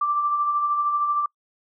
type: tone with tremolo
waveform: sine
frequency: 1174.7 Hz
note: D6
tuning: in tune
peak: -18 dBFS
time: 0.01-1.26 s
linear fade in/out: 5 ms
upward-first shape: sine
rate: 13 Hz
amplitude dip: 40%
effects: noise-tail reverb RT60 0.1 s tail -26 dB re dry